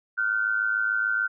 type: tone pair together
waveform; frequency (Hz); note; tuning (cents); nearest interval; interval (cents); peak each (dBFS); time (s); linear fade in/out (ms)
sine; 1410 / 1516.8; F6 / F#6; +16 / +43; minor second; 127; -25; 0.17-1.28; 20
effects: none